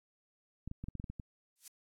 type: clicks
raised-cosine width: 5 ms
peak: -29 dBFS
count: 9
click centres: 0.676 / 0.714 / 0.84 / 0.885 / 0.953 / 0.999 / 1.042 / 1.1 / 1.198 s
type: noise with exponential growth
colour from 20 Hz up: violet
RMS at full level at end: -37 dBFS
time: 1.56-1.68 s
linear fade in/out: 5 ms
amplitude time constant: 26 ms
effects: low-pass 9000 Hz 12 dB/octave + AAC 64 kbps